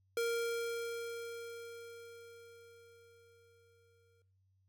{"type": "tone with exponential decay", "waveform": "square", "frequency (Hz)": 466.2, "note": "A#4", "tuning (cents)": 0, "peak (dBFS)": -32, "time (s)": [0.17, 4.22], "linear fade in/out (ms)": 2, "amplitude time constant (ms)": 880, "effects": ["noise-tail reverb RT60 0.6 s tail -21 dB re dry", "added 95 Hz sine -70 dBFS peak until 4.68 s"]}